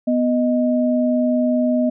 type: tone pair together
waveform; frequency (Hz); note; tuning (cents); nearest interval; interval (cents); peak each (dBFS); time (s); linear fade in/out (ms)
sine; 247.4 / 622.3; B3 / D#5; +3 / 0; octave + major third; 1597; -16 / -20; 0.07-1.9; 10
effects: none